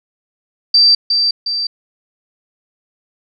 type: tone with echo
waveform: sine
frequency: 4673 Hz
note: D8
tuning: 9 cents flat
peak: -6 dBFS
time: 0.74-0.95 s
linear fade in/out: 5 ms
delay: 360 ms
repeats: 2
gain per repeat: -5 dB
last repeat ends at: 1.67 s
effects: none